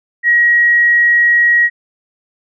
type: tone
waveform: sine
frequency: 1900 Hz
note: A#6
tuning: 33 cents sharp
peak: -7 dBFS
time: 0.23-1.7 s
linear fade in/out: 50 ms
effects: none